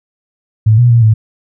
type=tone with pitch steps; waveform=sine; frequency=109.2 / 121.6 / 117.5 / 109.7 Hz; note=A2 / B2 / A#2 / A2; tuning=-13 / -26 / +14 / -5 cents; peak=-4 dBFS; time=0.66-1.14 s; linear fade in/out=10 ms; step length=120 ms; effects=none